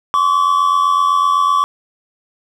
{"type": "tone pair together", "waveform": "triangle", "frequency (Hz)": [1052.1, 1140], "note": ["C6", "C#6"], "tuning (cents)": [9, 48], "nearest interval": "minor second", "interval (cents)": 139, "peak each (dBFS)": [-16, -10], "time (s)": [0.14, 1.64], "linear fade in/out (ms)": 0, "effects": []}